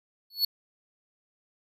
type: tone with exponential growth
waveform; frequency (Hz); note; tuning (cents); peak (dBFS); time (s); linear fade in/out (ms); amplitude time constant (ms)
square; 4406; C#8; -11; -19; 0.3-0.45; 5; 31
effects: none